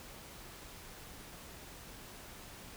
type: silence
effects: pink hiss -51 dBFS RMS until 2.76 s